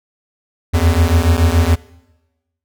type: beating tone pair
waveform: square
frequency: 80.1 / 87.1 Hz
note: E2 / F2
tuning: -49 / -4 cents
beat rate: 7 Hz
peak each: -14 dBFS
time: 0.73-1.76 s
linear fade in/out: 20 ms
effects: noise-tail reverb RT60 1.0 s tail -21 dB re dry